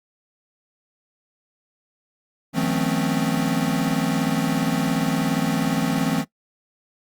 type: tone cluster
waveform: square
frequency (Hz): 160 / 180 / 219.1 / 254.7 / 271.9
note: D#3 / F#3 / A3 / C4 / C#4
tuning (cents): +49 / -47 / -7 / -46 / -33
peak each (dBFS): -27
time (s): 2.53-6.25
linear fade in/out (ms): 50
effects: noise-tail reverb RT60 0.1 s tail -20 dB re dry + Opus 48 kbps